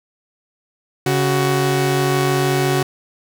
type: tone pair together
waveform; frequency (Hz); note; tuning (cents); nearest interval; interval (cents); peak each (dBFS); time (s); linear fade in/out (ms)
sawtooth; 139.6 / 372.7; C#3 / F#4; +13 / +13; octave + perfect fourth; 1700; -14; 1.06-2.83; 5
effects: none